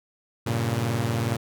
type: chord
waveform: sawtooth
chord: G diminished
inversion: none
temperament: equal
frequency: 98 / 116.54 / 138.59 Hz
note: G2 / Bb2 / Db3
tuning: 0 / 0 / 0 cents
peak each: -27 / -21 / -27 dBFS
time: 0.46-1.37 s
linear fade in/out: 10 ms
effects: none